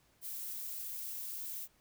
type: noise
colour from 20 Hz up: violet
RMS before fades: -42 dBFS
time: 0.21-1.68 s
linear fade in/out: 50 ms
effects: pink hiss -70 dBFS RMS until 1.8 s